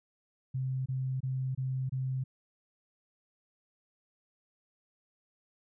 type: tone bursts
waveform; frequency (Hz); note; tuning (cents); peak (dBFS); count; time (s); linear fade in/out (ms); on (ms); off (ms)
sine; 130.81; C3; 0; -30; 5; 0.54-2.24; 10; 320; 25
effects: none